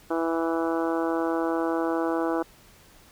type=harmonic tone; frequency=164.81 Hz; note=E3; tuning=in tune; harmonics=2 / 3 / 4 / 5 / 6 / 7 / 8 / 9; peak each=-26 / -30 / -32 / -34 / -36 / -37 / -38 / -39 dBFS; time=0.1-2.43 s; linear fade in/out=10 ms; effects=pink hiss -54 dBFS RMS until 3.11 s

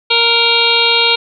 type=harmonic tone; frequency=466.2 Hz; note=A#4; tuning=in tune; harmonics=1 / 2 / 3 / 5 / 6 / 7 / 8 / 9; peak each=-19 / -19 / -22 / -16 / -17 / -18 / -16 / -17 dBFS; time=0.1-1.16 s; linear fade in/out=10 ms; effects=none

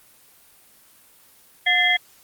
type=tone cluster; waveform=sine; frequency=720 / 1767 / 2067 / 3274 Hz; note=F#5 / A6 / C7 / G#7; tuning=-47 / +7 / -22 / -25 cents; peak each=-26 / -22 / -18 / -21 dBFS; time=1.66-1.97 s; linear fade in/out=10 ms; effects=white hiss -53 dBFS RMS until 2.23 s + Opus 24 kbps

